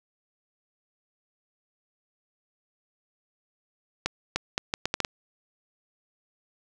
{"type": "accelerating click train", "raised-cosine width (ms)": 0.2, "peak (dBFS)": -8, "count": 8, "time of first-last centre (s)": [4.06, 5.048], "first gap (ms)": 300, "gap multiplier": 0.73, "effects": []}